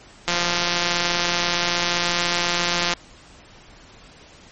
click train, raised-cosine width 0.2 ms, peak -3 dBFS, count 463, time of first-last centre 0.28-2.935 s, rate 174 Hz, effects pink hiss -47 dBFS RMS until 4.51 s + MP3 32 kbps

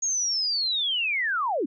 sine linear sweep, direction down, 6645 to 234.4 Hz, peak -23 dBFS, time 0.02-1.66 s, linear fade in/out 10 ms, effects none

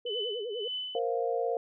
sine tone with vibrato, 445.1 Hz, A4, 20 cents sharp, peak -33 dBFS, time 0.05-0.68 s, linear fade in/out 5 ms, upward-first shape sine, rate 10 Hz, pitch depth 190 cents each way
sine tone with tremolo, 3010 Hz, F#7, 29 cents sharp, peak -31 dBFS, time 0.06-0.99 s, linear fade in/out 5 ms, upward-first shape triangle, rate 1.8 Hz, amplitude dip 90%
sine chord, Bb suspended second, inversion none, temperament just, 466.2 / 524.4 / 699.2 Hz, Bb4 / C5 / F5, 0 / +4 / +2 cents, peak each -30 / -33 / -33 dBFS, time 0.95-1.57 s, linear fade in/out 2 ms
effects none

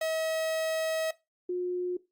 45% pulse / sine tone pair in turn, 640 / 359.2 Hz, D#5 / F4, +49 / +49 cents, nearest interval minor seventh, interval 1000 cents, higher first, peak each -28 dBFS, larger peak neither, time 0.01-1.11 / 1.49-1.97 s, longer first, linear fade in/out 5 ms, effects noise-tail reverb RT60 0.2 s tail -17 dB re dry + Opus 48 kbps

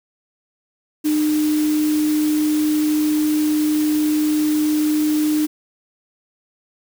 sine tone in noise, 304.1 Hz, D#4, 40 cents flat, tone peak -15 dBFS, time 1.04-5.47 s, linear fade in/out 20 ms, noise white, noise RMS -31 dBFS, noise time 1.04-5.47 s, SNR +13 dB, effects none

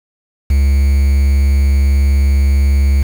triangle tone with quantisation, 69.3 Hz, C#2, in tune, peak -6 dBFS, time 0.5-3.03 s, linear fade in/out 5 ms, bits 5, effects none

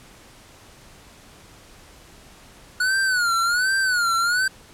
square tone with vibrato, 1458 Hz, F#6, 26 cents flat, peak -19 dBFS, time 2.8-4.48 s, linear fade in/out 5 ms, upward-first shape sine, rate 1.3 Hz, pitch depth 130 cents each way, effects pink hiss -48 dBFS RMS until 4.73 s + low-pass 11000 Hz 12 dB/octave

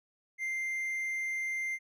triangle tone, 2093 Hz, C7, in tune, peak -30 dBFS, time 0.38-1.79 s, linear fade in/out 50 ms, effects none

